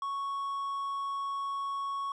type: tone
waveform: triangle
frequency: 1108.7 Hz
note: C#6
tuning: in tune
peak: -30 dBFS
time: 0.02-2.12 s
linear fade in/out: 2 ms
effects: resampled to 24000 Hz + 11-bit

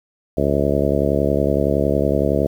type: harmonic tone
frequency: 70.8 Hz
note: C#2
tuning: 37 cents sharp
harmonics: 1 / 2 / 3 / 4 / 5 / 6 / 7 / 8 / 9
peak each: -24 / -24 / -24 / -24 / -24 / -24 / -24 / -24 / -24 dBFS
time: 0.37-2.47 s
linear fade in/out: 5 ms
effects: 8-bit

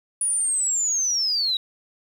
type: linear sweep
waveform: sine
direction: down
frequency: 9780 to 3800 Hz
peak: -20 dBFS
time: 0.21-1.57 s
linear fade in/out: 2 ms
effects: 8-bit

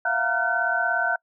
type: tone cluster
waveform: sine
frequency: 676 / 713 / 929 / 1396 / 1517 Hz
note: E5 / F5 / A#5 / F6 / F#6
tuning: +43 / +36 / -6 / -1 / +43 cents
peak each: -29 / -28 / -32 / -30 / -23 dBFS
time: 0.05-1.16 s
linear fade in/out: 5 ms
effects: noise-tail reverb RT60 0.1 s tail -26 dB re dry

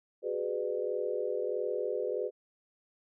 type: chord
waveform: sine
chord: G# half-diminished seventh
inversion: third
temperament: just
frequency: 373.8 / 415.3 / 498.4 / 598 Hz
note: F#4 / G#4 / B4 / D5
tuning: +18 / 0 / +16 / +31 cents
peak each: -37 / -35 / -34 / -39 dBFS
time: 0.22-2.31 s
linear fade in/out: 50 ms
effects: none

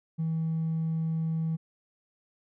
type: tone with hard clipping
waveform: sine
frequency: 161.7 Hz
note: E3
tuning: 33 cents flat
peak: -27 dBFS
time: 0.18-1.57 s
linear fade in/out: 20 ms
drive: 1 dB
effects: none

